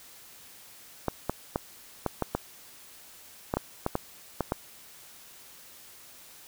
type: clicks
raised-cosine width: 1 ms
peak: -12 dBFS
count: 12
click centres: 1.083 / 1.296 / 1.559 / 2.063 / 2.223 / 2.35 / 3.539 / 3.57 / 3.864 / 3.954 / 4.407 / 4.521 s
effects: white hiss -51 dBFS RMS until 6.47 s